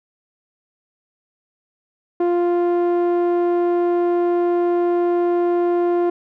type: tone with low-pass filter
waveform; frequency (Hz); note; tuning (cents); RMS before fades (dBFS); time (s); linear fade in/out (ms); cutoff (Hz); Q
sawtooth; 349.2; F4; 0; -18; 2.2-6.1; 5; 700; 0.61
effects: none